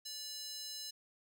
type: tone with high-pass filter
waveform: square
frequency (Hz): 580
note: D5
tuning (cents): -22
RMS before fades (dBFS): -45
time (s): 0.05-0.91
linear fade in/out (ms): 10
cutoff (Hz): 4700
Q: 3.3
effects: none